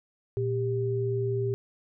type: tone pair together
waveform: sine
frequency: 117.61 / 395.6 Hz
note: A#2 / G4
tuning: +16 / +16 cents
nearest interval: octave + major sixth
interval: 2100 cents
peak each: -28 dBFS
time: 0.37-1.54 s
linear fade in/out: 0 ms
effects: none